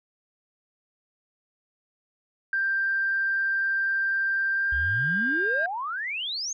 sine tone with pitch glide, 1579 to 1600.1 Hz, G6 to G6, +12 to +35 cents, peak -22 dBFS, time 2.53-5.66 s, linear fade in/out 2 ms, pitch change +23 cents, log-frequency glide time 4.54-4.77 s
sine exponential sweep, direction up, 61.1 to 6670 Hz, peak -28 dBFS, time 4.72-6.53 s, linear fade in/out 5 ms
effects tanh soft clip ceiling -15 dBFS

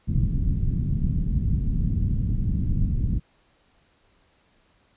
pink low-pass noise, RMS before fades -23 dBFS, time 0.07-3.2 s, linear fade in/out 20 ms, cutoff 200 Hz, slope 24 dB/octave, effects pink hiss -63 dBFS RMS until 4.96 s + resampled to 8000 Hz

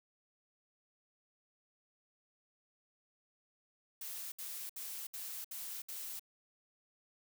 blue noise bursts, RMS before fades -44 dBFS, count 6, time 4.01-6.195 s, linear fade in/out 5 ms, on 310 ms, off 65 ms, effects none

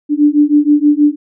sine beating tone pair, 291.6 / 297.9 Hz, D4 / D4, -12 / +25 cents, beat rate 6.3 Hz, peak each -10 dBFS, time 0.09-1.16 s, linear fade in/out 50 ms, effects none

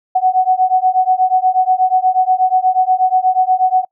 sine beating tone pair, 740 / 748.3 Hz, F#5 / F#5, 0 / +19 cents, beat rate 8.3 Hz, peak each -13 dBFS, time 0.15-3.85 s, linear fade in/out 10 ms, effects noise-tail reverb RT60 0.1 s tail -26 dB re dry

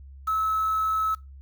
sine tone with quantisation, 1298 Hz, E6, 27 cents flat, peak -22 dBFS, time 0.27-1.15 s, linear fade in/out 10 ms, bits 7, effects noise-tail reverb RT60 0.2 s tail -19 dB re dry + added 68 Hz sine -42 dBFS peak until 1.41 s

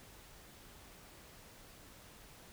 silence, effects pink hiss -57 dBFS RMS until 2.52 s

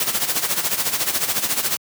white noise with tremolo, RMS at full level -19 dBFS, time 0-1.77 s, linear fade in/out 2 ms, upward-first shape sine, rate 14 Hz, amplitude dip 70%, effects high-pass 100 Hz 12 dB/octave

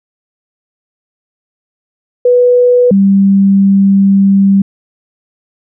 sine tone pair in turn, 492.1 / 196.31 Hz, B4 / G3, -6 / +3 cents, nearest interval octave + major third, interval 1591 cents, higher first, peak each -4 dBFS, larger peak neither, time 2.25-2.91 / 2.91-4.62 s, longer second, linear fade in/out 5 ms, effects none

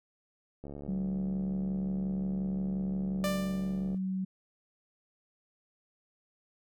click train, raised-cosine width 2 ms, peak -30 dBFS, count 237, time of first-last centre 0.64-3.945 s, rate 71.4 Hz
sine tone, 188.6 Hz, F#3, 33 cents sharp, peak -30 dBFS, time 0.88-4.25 s, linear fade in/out 10 ms
sawtooth tone with exponential decay, 592 Hz, D5, 14 cents sharp, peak -25 dBFS, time 3.24-3.98 s, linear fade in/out 1 ms, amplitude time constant 160 ms
effects none

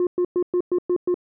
sine tone bursts, 356.6 Hz, F4, 36 cents sharp, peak -15 dBFS, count 7, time 0-1.143 s, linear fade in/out 2 ms, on 69 ms, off 110 ms, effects tanh soft clip ceiling -16 dBFS

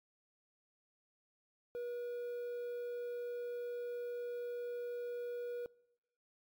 triangle tone with quantisation, 482.1 Hz, B4, 42 cents flat, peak -37 dBFS, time 1.75-5.66 s, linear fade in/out 0 ms, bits 11, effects noise-tail reverb RT60 0.9 s tail -25 dB re dry + AAC 64 kbps

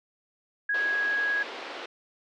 sine tone, 1657 Hz, G#6, 4 cents flat, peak -24 dBFS, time 0.69-1.43 s, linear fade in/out 5 ms
pink band-pass noise, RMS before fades -39 dBFS, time 0.74-1.86 s, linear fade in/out 5 ms, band 360 to 4100 Hz, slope 24 dB/octave
effects none

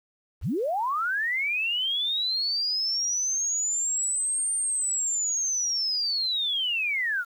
sine linear two-way sweep, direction up then down, 30.67 to 8870 to 1352 Hz, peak -24 dBFS, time 0.41-7.25 s, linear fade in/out 50 ms, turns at 4.54 s, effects 9-bit

